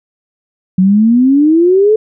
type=exponential sweep; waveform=sine; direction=up; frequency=181.8 to 442.5 Hz; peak=-5 dBFS; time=0.78-1.96 s; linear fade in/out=5 ms; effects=none